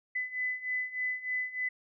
sine beating tone pair, 2005 / 2008.3 Hz, B6 / B6, +26 / +28 cents, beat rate 3.3 Hz, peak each -36 / -33 dBFS, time 0.15-1.69 s, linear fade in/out 10 ms, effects none

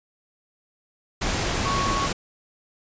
sine tone in noise, 1108.7 Hz, C#6, in tune, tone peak -24 dBFS, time 1.65-2.07 s, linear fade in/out 10 ms, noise pink, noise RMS -25 dBFS, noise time 1.21-2.13 s, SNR -2 dB, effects resampled to 16000 Hz

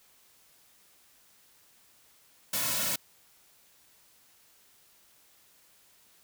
white noise with comb filter, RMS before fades -30 dBFS, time 2.53-2.96 s, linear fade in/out 5 ms, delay 2.5 ms, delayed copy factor -0.85, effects white hiss -62 dBFS RMS until 6.23 s

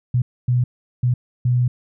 sine tone bursts at uneven times, 123.6 Hz, B2, 2 cents sharp, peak -14 dBFS, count 4, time 0.14-0.22 / 0.48-0.64 / 1.03-1.14 / 1.45-1.68 s, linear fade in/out 5 ms, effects none

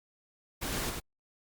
pink noise with echo, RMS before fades -35 dBFS, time 0.61-0.91 s, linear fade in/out 20 ms, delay 94 ms, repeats 1, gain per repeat -3 dB, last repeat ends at 1.004 s, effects Opus 48 kbps

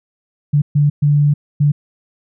sine tone bursts at uneven times, 146 Hz, D3, 10 cents flat, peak -9 dBFS, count 4, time 0.53-0.62 / 0.75-0.9 / 1.02-1.34 / 1.6-1.72 s, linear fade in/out 10 ms, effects none

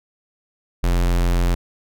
square tone, 43.65 Hz, F1, in tune, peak -16 dBFS, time 0.83-1.55 s, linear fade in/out 10 ms, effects none

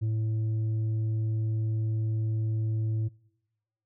sine tone with tanh clipping, 110 Hz, A2, in tune, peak -26 dBFS, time 0.01-3.09 s, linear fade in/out 20 ms, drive 4 dB, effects noise-tail reverb RT60 1.0 s tail -26 dB re dry

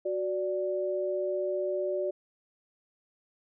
sine tone pair together, 370 / 585.3 Hz, F#4 / D5, 0 / -6 cents, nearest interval minor sixth, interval 794 cents, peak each -31 / -30 dBFS, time 0.05-2.11 s, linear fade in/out 10 ms, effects none

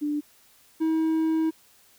sine / triangle tone pair in turn, 295.4 / 320 Hz, D4 / D#4, +10 / +49 cents, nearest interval minor second, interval 139 cents, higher second, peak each -24 / -19 dBFS, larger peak second, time 0.01-0.21 / 0.8-1.51 s, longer second, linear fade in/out 20 ms, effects white hiss -58 dBFS RMS until 1.98 s

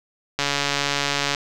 click train, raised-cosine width 0.2 ms, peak -4 dBFS, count 137, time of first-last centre 0.39-1.348 s, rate 142 Hz, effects none

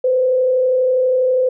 sine tone with frequency modulation, 511 Hz, C5, 41 cents flat, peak -12 dBFS, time 0.04-1.49 s, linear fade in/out 5 ms, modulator 32.3 Hz, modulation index 0.36, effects none

